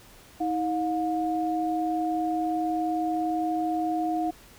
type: tone pair together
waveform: sine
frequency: 318.9 / 716 Hz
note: D#4 / F5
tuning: +43 / +43 cents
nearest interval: octave + major second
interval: 1400 cents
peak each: -27 dBFS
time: 0.4-4.31 s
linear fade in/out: 10 ms
effects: pink hiss -52 dBFS RMS until 4.58 s